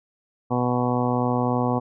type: harmonic tone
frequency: 123.47 Hz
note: B2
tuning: in tune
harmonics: 1 / 2 / 3 / 4 / 5 / 6 / 7 / 8 / 9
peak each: -26 / -24 / -32 / -28 / -33 / -29 / -31 / -32 / -33 dBFS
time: 0.5-1.8 s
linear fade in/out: 20 ms
effects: none